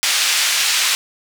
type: band-pass noise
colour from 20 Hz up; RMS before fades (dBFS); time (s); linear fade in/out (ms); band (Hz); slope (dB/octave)
pink; -17; 0.03-0.95; 0; 2200 to 8200; 12
effects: none